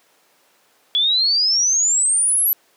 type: exponential sweep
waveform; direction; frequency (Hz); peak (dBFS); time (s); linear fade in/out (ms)
sine; up; 3369 to 11970; -14; 0.95-2.53; 0
effects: pink hiss -57 dBFS RMS until 2.76 s + high-pass 400 Hz 12 dB/octave